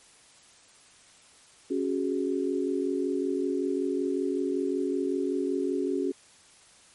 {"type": "chord", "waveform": "sine", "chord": "C# suspended fourth", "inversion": "none", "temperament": "equal", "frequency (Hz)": [277.2, 370, 415.3], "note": ["C#4", "F#4", "G#4"], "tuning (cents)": [0, 0, 0], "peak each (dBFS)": [-29, -29, -32], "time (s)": [1.7, 6.12], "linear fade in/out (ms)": 10, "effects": ["white hiss -56 dBFS RMS until 6.94 s", "MP3 48 kbps"]}